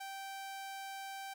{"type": "tone", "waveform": "sawtooth", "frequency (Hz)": 780, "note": "G5", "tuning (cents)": -9, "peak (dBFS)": -39, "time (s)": [0, 1.34], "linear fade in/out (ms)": 10, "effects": []}